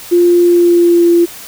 sine tone with pitch glide, 349.2 to 343 Hz, F4 to F4, 0 to -31 cents, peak -5 dBFS, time 0.11-1.26 s, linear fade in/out 20 ms, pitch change -31 cents, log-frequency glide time 0.41-1.08 s, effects white hiss -31 dBFS RMS until 1.47 s

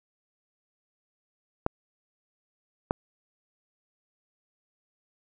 clicks, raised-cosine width 1 ms, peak -10 dBFS, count 2, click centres 1.664 / 2.909 s, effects none

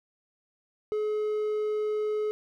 triangle tone, 425.4 Hz, G#4, 42 cents sharp, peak -24 dBFS, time 0.92-2.31 s, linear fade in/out 0 ms, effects none

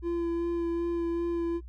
triangle tone with vibrato, 340 Hz, F4, 46 cents flat, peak -25 dBFS, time 0.02-1.61 s, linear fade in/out 50 ms, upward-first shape sine, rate 2.6 Hz, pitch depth 14 cents each way, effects noise-tail reverb RT60 0.1 s tail -21 dB re dry + added 60 Hz sine -41 dBFS peak until 1.68 s

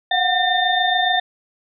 sine tone cluster, 719 / 746 / 1805 / 3606 Hz, F#5 / F#5 / A6 / A7, -50 / +14 / +44 / +42 cents, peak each -21 dBFS, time 0.11-1.2 s, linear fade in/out 5 ms, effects none

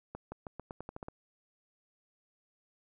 accelerating click train, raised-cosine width 1 ms, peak -27 dBFS, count 10, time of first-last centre 0.15-1.084 s, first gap 170 ms, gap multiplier 0.87, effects none

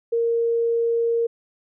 sine tone, 464.4 Hz, A#4, 7 cents flat, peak -18 dBFS, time 0.12-1.27 s, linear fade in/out 10 ms, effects none

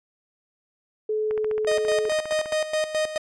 sine tone, 430 Hz, A4, 40 cents flat, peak -22 dBFS, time 1.09-2.09 s, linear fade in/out 5 ms
click train, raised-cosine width 0.5 ms, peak -21 dBFS, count 19, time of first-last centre 1.31-2.526 s, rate 14.8 Hz
45% pulse tone with tremolo, 620 Hz, D#5, 6 cents flat, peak -21 dBFS, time 1.67-3.18 s, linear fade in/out 5 ms, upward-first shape square, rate 4.7 Hz, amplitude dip 70%
effects resampled to 22050 Hz

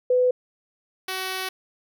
sine / 5% pulse tone pair in turn, 501 / 376.2 Hz, B4 / F#4, +25 / +29 cents, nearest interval perfect fourth, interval 496 cents, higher first, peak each -16 dBFS, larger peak neither, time 0.1-0.31 / 1.08-1.49 s, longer second, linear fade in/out 5 ms, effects none

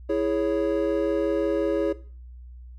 triangle chord, C# minor, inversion first, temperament equal, 329.6 / 415.3 / 554.4 Hz, E4 / G#4 / C#5, 0 / 0 / 0 cents, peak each -24 dBFS, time 0.09-1.93 s, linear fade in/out 10 ms, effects noise-tail reverb RT60 0.4 s tail -17 dB re dry + added 61 Hz sine -40 dBFS peak until 2.78 s

